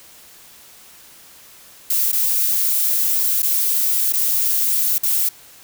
violet noise with dropouts, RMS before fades -18 dBFS, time 1.9-5.29 s, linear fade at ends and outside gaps 5 ms, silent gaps 2.118-2.127 / 3.422-3.428 / 4.125-4.134 / 4.982-5.032 s, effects white hiss -45 dBFS RMS until 5.63 s

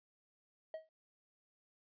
triangle tone with exponential decay, 636 Hz, D#5, 38 cents sharp, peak -36 dBFS, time 0.74-0.89 s, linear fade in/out 2 ms, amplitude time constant 32 ms, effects resampled to 11025 Hz

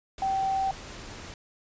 sine tone in noise, 773 Hz, G5, 24 cents flat, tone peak -24 dBFS, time 0.22-0.71 s, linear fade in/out 2 ms, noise pink, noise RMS -42 dBFS, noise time 0.18-1.34 s, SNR +15 dB, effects resampled to 16000 Hz

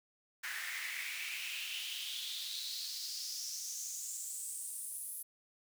pink noise with high-pass filter sweep, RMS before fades -42 dBFS, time 0.43-5.23 s, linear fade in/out 10 ms, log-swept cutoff 1700 to 11000 Hz, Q 4.8, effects none

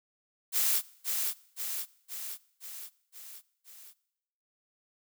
blue noise with echo, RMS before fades -27 dBFS, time 0.52-0.82 s, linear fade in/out 50 ms, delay 520 ms, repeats 6, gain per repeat -4 dB, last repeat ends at 3.94 s, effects noise-tail reverb RT60 0.9 s tail -22 dB re dry

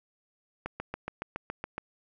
click train, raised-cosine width 0.5 ms, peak -19 dBFS, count 9, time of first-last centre 0.66-1.78 s, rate 7.14 Hz, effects none

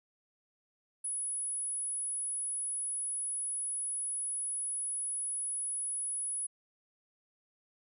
sine tone, 10180 Hz, D#9, 39 cents sharp, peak -33 dBFS, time 1.04-6.47 s, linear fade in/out 10 ms, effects none

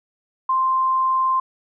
sine tone, 1046.5 Hz, C6, in tune, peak -16 dBFS, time 0.49-1.4 s, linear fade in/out 5 ms, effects none

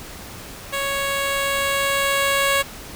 10% pulse tone with level ramp, 554.4 Hz, C#5, in tune, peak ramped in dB -14 to -8 dBFS, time 0.72-2.63 s, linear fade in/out 20 ms, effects pink hiss -37 dBFS RMS until 2.95 s

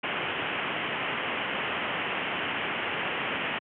white low-pass noise, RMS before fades -31 dBFS, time 0.03-3.59 s, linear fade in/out 10 ms, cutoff 3100 Hz, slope 96 dB/octave, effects high-pass 150 Hz 12 dB/octave

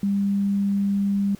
sine tone, 199.5 Hz, G3, 31 cents sharp, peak -19 dBFS, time 0.03-1.35 s, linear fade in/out 2 ms, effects pink hiss -51 dBFS RMS until 1.39 s

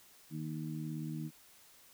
harmonic tone, 77.78 Hz, D#2, in tune, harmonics 2 / 3 / 4, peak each -39 / -44 / -44 dBFS, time 0.3-1.31 s, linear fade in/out 50 ms, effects white hiss -61 dBFS RMS until 1.93 s

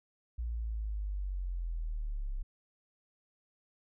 sine linear sweep, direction down, 59 to 32.43 Hz, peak -33 dBFS, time 0.38-2.43 s, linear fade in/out 10 ms, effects none

